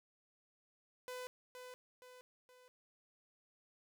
sawtooth tone with echo, 502 Hz, B4, 28 cents sharp, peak -40 dBFS, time 1.08-1.27 s, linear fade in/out 0 ms, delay 470 ms, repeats 3, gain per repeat -6 dB, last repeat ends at 2.68 s, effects none

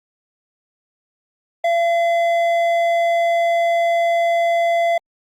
sine tone with hard clipping, 680 Hz, F5, 46 cents flat, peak -16 dBFS, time 1.64-4.98 s, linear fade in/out 5 ms, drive 8 dB, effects Opus 48 kbps

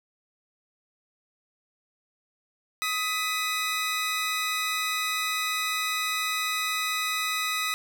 20% pulse tone pair together, 1259.6 / 1995 Hz, D#6 / B6, +21 / +17 cents, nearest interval minor sixth, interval 796 cents, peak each -23 / -25 dBFS, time 2.82-7.74 s, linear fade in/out 0 ms, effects none

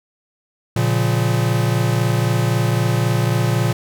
square chord, Bb minor, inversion none, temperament equal with one note detuned, 116.54 / 140.36 / 174.61 Hz, Bb2 / Db3 / F3, 0 / +22 / 0 cents, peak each -18 / -22 / -24 dBFS, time 0.76-3.73 s, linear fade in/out 5 ms, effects none

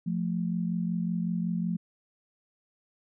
sine tone pair together, 174.61 / 220 Hz, F3 / A3, 0 / 0 cents, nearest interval major third, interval 400 cents, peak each -28 / -32 dBFS, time 0.06-1.77 s, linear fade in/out 10 ms, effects none

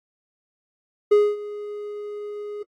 triangle tone with ADSR envelope, 415.3 Hz, G#4, in tune, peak -9 dBFS, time 1.11-2.63 s, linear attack 11 ms, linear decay 240 ms, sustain -19 dB, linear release 5 ms, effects AAC 48 kbps

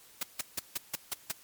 white noise bursts, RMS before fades -32 dBFS, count 7, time 0.21-1.317 s, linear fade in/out 5 ms, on 21 ms, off 160 ms, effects white hiss -57 dBFS RMS until 1.43 s + MP3 96 kbps

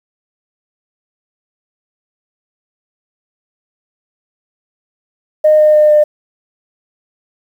sine tone with pitch steps, 614 / 609.8 / 605.5 / 601.4 Hz, D#5 / D#5 / D#5 / D5, -23 / -35 / -47 / +41 cents, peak -4 dBFS, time 5.44-6.04 s, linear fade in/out 10 ms, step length 150 ms, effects tanh soft clip ceiling 0 dBFS + 7-bit

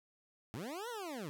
20% pulse linear two-way sweep, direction up then down, 95.7 to 500 to 134.7 Hz, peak -36 dBFS, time 0.54-1.29 s, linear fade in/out 0 ms, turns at 0.89 s, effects none

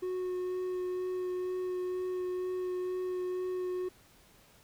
triangle tone with vibrato, 365.7 Hz, F#4, 20 cents flat, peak -30 dBFS, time 0.02-3.89 s, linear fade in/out 10 ms, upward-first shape sine, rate 2.1 Hz, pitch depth 10 cents each way, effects pink hiss -61 dBFS RMS until 4.63 s

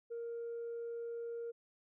sine tone, 467 Hz, A#4, 3 cents sharp, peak -38 dBFS, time 0.1-1.52 s, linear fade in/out 20 ms, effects tanh soft clip ceiling -37 dBFS

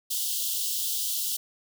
white high-pass noise, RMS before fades -29 dBFS, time 0.1-1.37 s, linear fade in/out 10 ms, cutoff 2900 Hz, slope 96 dB/octave, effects none

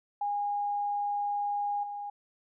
sine tone with level steps, 818 Hz, G#5, 26 cents flat, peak -28 / -35 dBFS, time 0.21-2.1 s, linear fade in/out 5 ms, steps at 1.83 s, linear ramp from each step 5 ms, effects none

